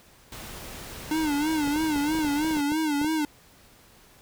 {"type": "noise", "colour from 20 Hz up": "pink", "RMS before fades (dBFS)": -40, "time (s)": [0.32, 2.61], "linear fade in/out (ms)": 2}
{"type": "tone with vibrato", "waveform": "square", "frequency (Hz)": 301.6, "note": "D4", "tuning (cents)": 46, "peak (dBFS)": -24, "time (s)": [1.11, 3.25], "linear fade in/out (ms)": 2, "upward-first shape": "sine", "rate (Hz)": 3.1, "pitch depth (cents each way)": 99}
{"type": "clicks", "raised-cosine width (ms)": 2, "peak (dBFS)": -23, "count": 12, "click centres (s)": [1.676, 1.761, 1.96, 2.15, 2.188, 2.248, 2.446, 2.509, 2.57, 2.72, 3.015, 3.046]}
{"effects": ["pink hiss -55 dBFS RMS until 4.21 s"]}